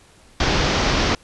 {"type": "low-pass noise", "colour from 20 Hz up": "pink", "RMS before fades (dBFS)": -19, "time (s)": [0.4, 1.15], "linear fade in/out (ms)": 2, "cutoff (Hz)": 6000, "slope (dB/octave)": 48, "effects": ["pink hiss -51 dBFS RMS until 1.23 s", "resampled to 24000 Hz"]}